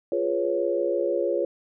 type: chord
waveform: sine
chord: C# dominant seventh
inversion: first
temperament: equal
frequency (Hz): 349.2 / 415.3 / 493.9 / 554.4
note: E#4 / G#4 / B4 / C#5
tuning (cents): 0 / 0 / 0 / 0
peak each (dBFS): -27 / -29 / -29 / -26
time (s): 0.12-1.45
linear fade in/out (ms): 2
effects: none